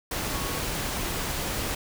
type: tone in noise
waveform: sine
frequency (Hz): 1108.7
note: C#6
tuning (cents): 0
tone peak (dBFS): -38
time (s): 0.33-0.59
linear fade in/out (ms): 5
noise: pink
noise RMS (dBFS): -30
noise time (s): 0.11-1.75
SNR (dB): -11
effects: none